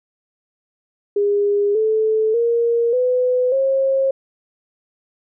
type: tone with pitch steps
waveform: sine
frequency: 407.6 / 436.9 / 468.2 / 501.8 / 537.8 Hz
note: G#4 / A4 / A#4 / B4 / C5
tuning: -32 / -12 / +8 / +28 / +47 cents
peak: -14 dBFS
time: 1.16-4.11 s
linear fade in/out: 5 ms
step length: 590 ms
effects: none